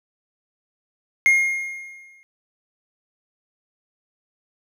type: tone with exponential decay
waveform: triangle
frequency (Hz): 2137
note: C7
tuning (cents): +36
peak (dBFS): -9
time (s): 1.26-2.23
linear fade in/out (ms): 0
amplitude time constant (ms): 210
effects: none